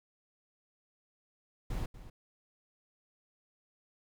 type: noise with echo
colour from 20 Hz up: brown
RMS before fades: -35 dBFS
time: 1.7-1.86 s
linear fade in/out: 5 ms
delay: 240 ms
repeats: 1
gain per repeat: -14 dB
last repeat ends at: 2.1 s
effects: none